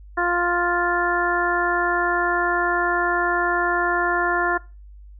harmonic tone, 350 Hz, F4, 4 cents sharp, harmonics 1 / 2 / 3 / 4 / 5, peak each -25 / -25 / -25 / -25 / -25 dBFS, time 0.17-4.58 s, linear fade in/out 10 ms, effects noise-tail reverb RT60 0.3 s tail -21 dB re dry + added 50 Hz sine -40 dBFS peak until 5.19 s

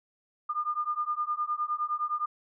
sine beating tone pair, 1206 / 1215.7 Hz, D6 / D#6, +46 / -41 cents, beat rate 9.7 Hz, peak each -31 dBFS, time 0.49-2.26 s, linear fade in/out 10 ms, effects none

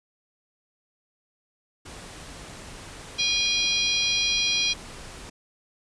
pink low-pass noise, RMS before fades -42 dBFS, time 1.85-5.3 s, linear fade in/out 10 ms, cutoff 10000 Hz, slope 48 dB/octave
harmonic tone, 814 Hz, G#5, 35 cents flat, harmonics 3 / 4 / 5 / 6 / 7, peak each -27 / -26 / -27 / -32 / -30 dBFS, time 3.18-4.74 s, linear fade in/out 20 ms
effects none

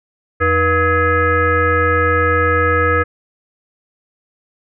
sine tone with frequency modulation, 880 Hz, A5, in tune, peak -11 dBFS, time 0.4-3.04 s, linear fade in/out 20 ms, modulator 396 Hz, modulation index 2.4, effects none

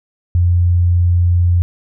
sine tone, 87.7 Hz, F2, 8 cents sharp, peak -9 dBFS, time 0.35-1.62 s, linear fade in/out 0 ms, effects none

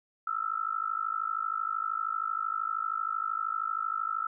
sine tone with amplitude modulation, 1318.5 Hz, E6, in tune, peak -25 dBFS, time 0.27-4.27 s, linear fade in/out 5 ms, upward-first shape sine, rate 52.9 Hz, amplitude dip 95%, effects none

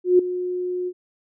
sine tone with ADSR envelope, 361.1 Hz, F#4, 42 cents flat, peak -9 dBFS, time 0.04-0.93 s, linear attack 150 ms, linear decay 6 ms, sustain -14 dB, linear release 55 ms, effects none

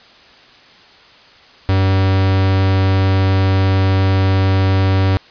45% pulse tone, 95.7 Hz, G2, 41 cents flat, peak -11 dBFS, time 1.69-5.17 s, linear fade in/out 0 ms, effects white hiss -44 dBFS RMS until 5.3 s + resampled to 11025 Hz

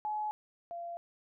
sine tone pair in turn, 849 / 686.7 Hz, G#5 / F5, +38 / -29 cents, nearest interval major third, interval 367 cents, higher first, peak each -32 / -38 dBFS, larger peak first, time 0.05-0.31 / 0.71-0.97 s, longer neither, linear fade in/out 0 ms, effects none

